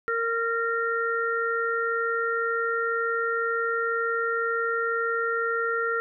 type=harmonic tone; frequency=461 Hz; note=A#4; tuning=19 cents flat; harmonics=1 / 3 / 4; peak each=-28 / -26 / -32 dBFS; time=0.08-6 s; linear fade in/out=0 ms; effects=none